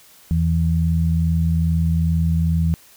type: tone pair together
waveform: sine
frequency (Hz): 82.41 / 164.82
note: E2 / E3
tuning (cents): 0 / 0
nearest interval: octave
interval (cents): 1200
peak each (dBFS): -18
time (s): 0.31-2.74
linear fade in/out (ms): 0
effects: white hiss -49 dBFS RMS until 2.96 s